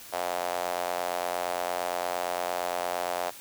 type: tone with high-pass filter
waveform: sawtooth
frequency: 88.7 Hz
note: F2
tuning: 27 cents sharp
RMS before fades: -31 dBFS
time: 0.12-3.31 s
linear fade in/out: 20 ms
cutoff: 670 Hz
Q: 3.3
effects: white hiss -46 dBFS RMS until 3.4 s